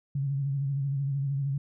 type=tone with vibrato; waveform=sine; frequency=138.59 Hz; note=C#3; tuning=in tune; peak=-26 dBFS; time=0.15-1.58 s; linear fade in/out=5 ms; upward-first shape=sine; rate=13 Hz; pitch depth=52 cents each way; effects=none